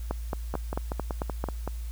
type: two click trains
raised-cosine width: 1 ms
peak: -15 / -17 dBFS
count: 7 / 7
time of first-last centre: 0.11-1.44 / 0.54-1.676 s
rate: 4.51 / 5.28 Hz
effects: added 57 Hz sine -32 dBFS peak until 1.91 s + white hiss -53 dBFS RMS until 1.91 s